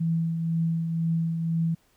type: tone with tremolo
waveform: sine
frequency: 164.81 Hz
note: E3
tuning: in tune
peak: -21 dBFS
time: 0-1.75 s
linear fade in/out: 10 ms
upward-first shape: triangle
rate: 2 Hz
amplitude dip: 45%
effects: pink hiss -65 dBFS RMS until 1.96 s